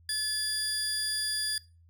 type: tone pair together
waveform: 30% pulse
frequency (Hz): 1722 / 4834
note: A6 / D8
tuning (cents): -38 / +49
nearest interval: octave + tritone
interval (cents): 1787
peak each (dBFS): -33 / -27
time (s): 0.09-1.58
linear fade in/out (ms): 2
effects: noise-tail reverb RT60 0.3 s tail -20 dB re dry + added 84 Hz sine -56 dBFS peak until 1.89 s